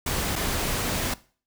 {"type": "noise with dropouts", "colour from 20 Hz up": "pink", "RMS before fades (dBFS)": -27, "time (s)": [0.06, 1.14], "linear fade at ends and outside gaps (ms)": 5, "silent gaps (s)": [0.357, 0.36], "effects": ["noise-tail reverb RT60 0.4 s tail -19 dB re dry"]}